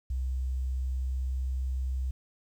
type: tone with pitch glide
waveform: sine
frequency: 64.2 to 64.76 Hz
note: C2 to C2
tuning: -32 to -17 cents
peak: -28 dBFS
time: 0.1-2.11 s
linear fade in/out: 5 ms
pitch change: +15 cents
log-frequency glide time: 0.45-1.46 s
effects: 10-bit